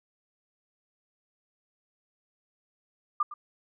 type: tone with echo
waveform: sine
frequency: 1197 Hz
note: D6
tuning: 33 cents sharp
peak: -22 dBFS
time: 3.2-3.23 s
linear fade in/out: 5 ms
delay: 110 ms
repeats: 1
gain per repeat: -15 dB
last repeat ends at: 3.34 s
effects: none